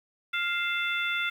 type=harmonic tone with a mistuned harmonic; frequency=698.5 Hz; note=F5; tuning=in tune; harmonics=2 / 3 / 4 / 5; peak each=-30 / -31 / -34 / -34 dBFS; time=0.33-1.3 s; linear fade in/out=10 ms; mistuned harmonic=4; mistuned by=-78 cents; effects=9-bit